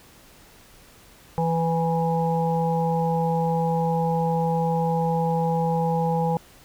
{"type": "harmonic tone with a mistuned harmonic", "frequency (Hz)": 165.4, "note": "E3", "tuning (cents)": 6, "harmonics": [1, 3, 5, 6], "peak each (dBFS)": [-23, -26, -25, -36], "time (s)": [1.38, 6.37], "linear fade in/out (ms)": 0, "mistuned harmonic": 6, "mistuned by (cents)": -36, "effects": ["pink hiss -51 dBFS RMS until 6.64 s"]}